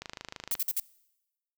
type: click train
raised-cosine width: 0.2 ms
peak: -21 dBFS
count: 15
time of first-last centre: 0.02-0.552 s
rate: 26.3 Hz
type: noise bursts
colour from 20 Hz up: violet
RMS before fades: -29 dBFS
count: 4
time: 0.51-0.799 s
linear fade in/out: 2 ms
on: 34 ms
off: 51 ms
effects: noise-tail reverb RT60 1.0 s tail -23 dB re dry